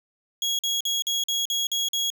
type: tone bursts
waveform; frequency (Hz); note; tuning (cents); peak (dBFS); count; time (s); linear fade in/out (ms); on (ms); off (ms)
30% pulse; 3317; G#7; -3; -20; 8; 0.42-2.102; 2; 170; 46
effects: none